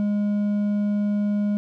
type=tone with hard clipping; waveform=triangle; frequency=205.9 Hz; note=G#3; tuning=15 cents flat; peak=-21 dBFS; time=0-1.57 s; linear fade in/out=0 ms; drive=7 dB; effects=none

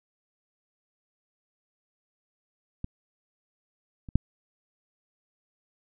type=clicks; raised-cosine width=5 ms; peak=-20 / -28 / -7 dBFS; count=3; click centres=2.844 / 4.088 / 4.156 s; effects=none

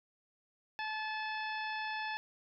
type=harmonic tone; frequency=866 Hz; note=A5; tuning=28 cents flat; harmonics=1 / 2 / 3 / 4 / 5 / 6; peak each=-39 / -40 / -44 / -49 / -52 / -53 dBFS; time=0.79-2.17 s; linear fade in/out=0 ms; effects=none

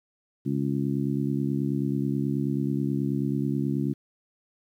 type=harmonic tone; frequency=69.3 Hz; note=C#2; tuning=in tune; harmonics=2 / 3 / 4 / 5; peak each=-28 / -29 / -29 / -34 dBFS; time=0.45-3.94 s; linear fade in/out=20 ms; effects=10-bit

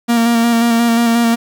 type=tone with vibrato; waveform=45% pulse; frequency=233.1 Hz; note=A#3; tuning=in tune; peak=-10 dBFS; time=0.08-1.36 s; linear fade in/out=20 ms; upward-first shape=square; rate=5.6 Hz; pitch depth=19 cents each way; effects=7-bit

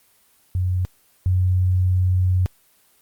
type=tone pair in turn; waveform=sine; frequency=91.3 / 91.78 Hz; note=F#2 / F#2; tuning=-23 / -14 cents; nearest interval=unison; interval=9 cents; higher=second; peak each=-18 / -15 dBFS; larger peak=second; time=0.55-0.85 / 1.26-2.46 s; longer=second; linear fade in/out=0 ms; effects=white hiss -58 dBFS RMS until 3.01 s + Opus 24 kbps

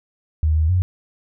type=tone with pitch steps; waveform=sine; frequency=77.8 / 78.7 / 91.2 Hz; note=D#2 / D#2 / F#2; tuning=0 / +20 / -24 cents; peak=-14 dBFS; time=0.43-0.82 s; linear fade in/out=0 ms; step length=130 ms; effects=none

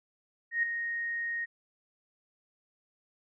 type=tone with ADSR envelope; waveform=sine; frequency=1864.7 Hz; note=A#6; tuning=in tune; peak=-23 dBFS; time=0.51-1.46 s; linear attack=120 ms; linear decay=5 ms; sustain=-8 dB; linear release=23 ms; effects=none

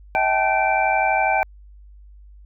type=tone cluster; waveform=sine; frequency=640 / 773 / 865 / 1534 / 2346 Hz; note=D#5 / G5 / A5 / G6 / D7; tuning=+49 / -24 / -30 / -38 / -2 cents; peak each=-24 / -20 / -23 / -27 / -23 dBFS; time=0.15-1.43 s; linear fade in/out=0 ms; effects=added 50 Hz sine -42 dBFS peak until 2.45 s

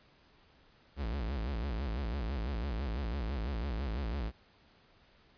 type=tone with vibrato; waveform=45% pulse; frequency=61.74 Hz; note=B1; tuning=in tune; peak=-33 dBFS; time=0.96-4.32 s; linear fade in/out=50 ms; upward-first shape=sine; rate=6 Hz; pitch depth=280 cents each way; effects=pink hiss -64 dBFS RMS until 5.37 s + resampled to 11025 Hz

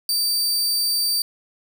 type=tone; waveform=sawtooth; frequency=4642 Hz; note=D8; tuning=21 cents flat; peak=-16 dBFS; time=0.09-1.22 s; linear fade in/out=2 ms; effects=8-bit

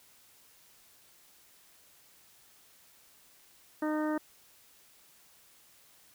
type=harmonic tone; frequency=306.4 Hz; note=D#4; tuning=27 cents flat; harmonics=1 / 2 / 3 / 4 / 5 / 6; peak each=-30 / -36 / -40 / -42 / -44 / -46 dBFS; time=3.82-4.18 s; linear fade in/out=5 ms; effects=white hiss -61 dBFS RMS until 6.14 s

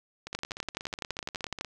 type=two click trains; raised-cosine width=0.2 ms; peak=-15 / -21 dBFS; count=16 / 24; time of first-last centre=0.35-1.611 / 0.27-1.647 s; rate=11.9 / 16.7 Hz; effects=none

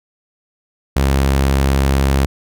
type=tone; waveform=sawtooth; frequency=68 Hz; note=C#2; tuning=33 cents flat; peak=-8 dBFS; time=0.96-2.26 s; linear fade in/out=5 ms; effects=none

